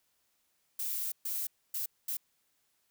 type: noise bursts at uneven times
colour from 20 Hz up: violet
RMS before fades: -35 dBFS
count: 4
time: 0.79-1.12 / 1.25-1.47 / 1.74-1.86 / 2.08-2.17 s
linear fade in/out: 5 ms
effects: white hiss -75 dBFS RMS until 2.9 s